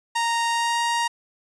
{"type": "tone with pitch glide", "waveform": "sawtooth", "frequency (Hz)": [930, 937.6], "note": ["A#5", "A#5"], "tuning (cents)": [-4, 10], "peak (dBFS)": -17, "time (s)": [0.15, 1.08], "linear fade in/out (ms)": 10, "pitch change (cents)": 14, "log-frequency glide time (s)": [0.49, 0.79], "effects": ["resampled to 22050 Hz"]}